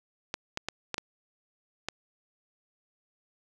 clicks, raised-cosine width 0.2 ms, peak -14 dBFS, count 6, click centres 0.341 / 0.574 / 0.686 / 0.943 / 0.981 / 1.886 s, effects none

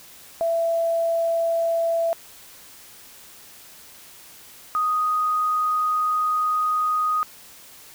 sine tone pair in turn, 667 / 1245 Hz, E5 / D#6, +20 / +1 cents, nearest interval major seventh, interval 1081 cents, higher second, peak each -19 dBFS, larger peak neither, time 0.41-2.13 / 4.75-7.23 s, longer second, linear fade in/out 0 ms, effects white hiss -46 dBFS RMS until 7.94 s

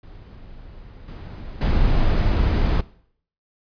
brown noise with level steps, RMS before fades -41 / -34 / -18 dBFS, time 0.03-2.81 s, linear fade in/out 5 ms, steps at 1.08 / 1.61 s, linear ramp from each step 2 ms, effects noise-tail reverb RT60 0.6 s tail -19 dB re dry + resampled to 11025 Hz

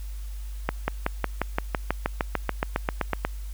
accelerating click train, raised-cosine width 0.5 ms, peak -8 dBFS, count 18, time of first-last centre 0.69-3.25 s, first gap 190 ms, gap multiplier 0.97, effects added 50 Hz sine -32 dBFS peak until 3.53 s + white hiss -52 dBFS RMS until 3.53 s

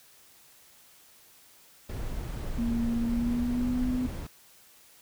brown noise, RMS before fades -34 dBFS, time 1.89-4.27 s, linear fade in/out 5 ms
sine tone with pitch glide, 233.1 to 251.3 Hz, A#3 to B3, 0 to +30 cents, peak -26 dBFS, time 2.58-4.07 s, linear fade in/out 10 ms, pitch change +130 cents, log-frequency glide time 3.02-3.87 s
effects white hiss -57 dBFS RMS until 5.01 s

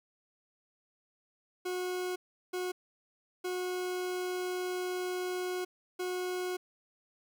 40% pulse tone bursts at uneven times, 363.9 Hz, F#4, 29 cents flat, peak -32 dBFS, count 4, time 1.65-2.16 / 2.53-2.72 / 3.44-5.65 / 5.99-6.57 s, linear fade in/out 10 ms, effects none

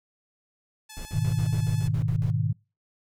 5% pulse tone with vibrato, 863 Hz, A5, 34 cents flat, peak -30 dBFS, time 0.89-1.88 s, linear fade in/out 10 ms, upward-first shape sine, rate 16 Hz, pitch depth 14 cents each way
brown noise bursts, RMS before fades -36 dBFS, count 10, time 0.97-2.301 s, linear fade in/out 0 ms, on 80 ms, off 59 ms
sine chord, G# minor, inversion none, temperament equal, 103.83 / 123.47 / 155.56 Hz, G#2 / B2 / D#3, 0 / 0 / 0 cents, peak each -27 dBFS, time 1.13-2.53 s, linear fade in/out 10 ms
effects noise-tail reverb RT60 0.3 s tail -25 dB re dry

